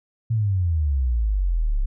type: exponential sweep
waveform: sine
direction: down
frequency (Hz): 116.7 to 32.7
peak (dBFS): -18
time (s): 0.3-1.86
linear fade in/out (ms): 10
effects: none